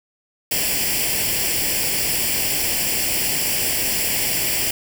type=noise with comb filter; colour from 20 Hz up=white; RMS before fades=-21 dBFS; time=0.51-4.71 s; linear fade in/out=5 ms; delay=0.39 ms; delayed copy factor=+0.75; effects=none